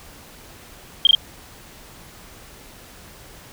sine tone bursts, 3200 Hz, G7, 35 cents sharp, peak -8 dBFS, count 3, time 1.05-1.15 s, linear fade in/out 2 ms, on 20 ms, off 20 ms, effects pink hiss -44 dBFS RMS until 3.52 s

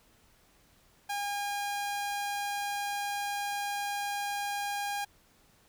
sawtooth tone, 812 Hz, G#5, 39 cents flat, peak -28 dBFS, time 1.09-5.05 s, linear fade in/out 10 ms, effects pink hiss -64 dBFS RMS until 5.68 s

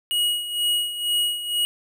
square tone with tremolo, 2899 Hz, F#7, 36 cents flat, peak -19 dBFS, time 0.11-1.65 s, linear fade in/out 0 ms, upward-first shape sine, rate 2.1 Hz, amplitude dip 70%, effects none

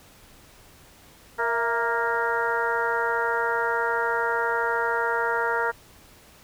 harmonic tone with a mistuned harmonic, 233.1 Hz, A#3, in tune, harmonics 2 / 3 / 4 / 5 / 6 / 7 / 8, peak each -28 / -34 / -27 / -37 / -27 / -33 / -33 dBFS, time 1.38-5.72 s, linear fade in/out 20 ms, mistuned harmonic 3, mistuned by -81 cents, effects pink hiss -52 dBFS RMS until 6.43 s

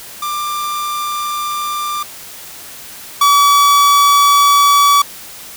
45% pulse tone pair in turn, 1186 / 1142.6 Hz, D6 / D6, +17 / -48 cents, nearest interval minor second, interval 65 cents, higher first, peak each -18 / -7 dBFS, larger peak second, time 0.22-2.03 / 3.21-5.02 s, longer neither, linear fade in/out 5 ms, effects white hiss -33 dBFS RMS until 5.56 s

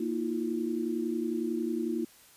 sine chord, Bb suspended fourth, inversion none, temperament equal with one note detuned, 233.1 / 318.2 / 349.2 Hz, Bb3 / Eb4 / F4, 0 / +39 / 0 cents, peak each -33 dBFS, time 0-2.05 s, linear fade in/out 5 ms, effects white hiss -57 dBFS RMS until 2.36 s + resampled to 32000 Hz

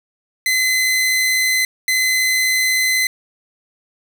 sawtooth tone pair in turn, 2039 / 2039 Hz, C7 / C7, -45 / -45 cents, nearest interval unison, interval 0 cents, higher neither, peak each -11 dBFS, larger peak neither, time 0.46-1.65 / 1.88-3.07 s, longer neither, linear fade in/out 2 ms, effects none

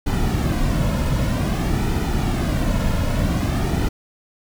brown noise with flanger, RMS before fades -20 dBFS, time 0.06-3.89 s, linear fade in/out 10 ms, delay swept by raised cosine 1.8 to 2.59 ms, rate 0.52 Hz, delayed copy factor -0.55, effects none

